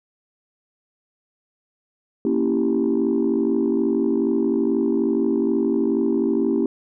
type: chord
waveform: sine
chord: A# diminished seventh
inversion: none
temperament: equal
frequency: 233.1 / 277.2 / 329.6 / 392 Hz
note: A#3 / C#4 / E4 / G4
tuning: 0 / 0 / 0 / 0 cents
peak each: -22 dBFS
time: 2.25-6.66 s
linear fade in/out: 2 ms
effects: tanh soft clip ceiling -11 dBFS